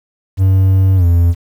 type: tone with pitch glide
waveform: triangle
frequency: 95.2 to 85.8 Hz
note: F#2 to F2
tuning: +50 to -30 cents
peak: -5 dBFS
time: 0.37-1.35 s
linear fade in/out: 50 ms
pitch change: -180 cents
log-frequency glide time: 0.96-1.05 s
effects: 7-bit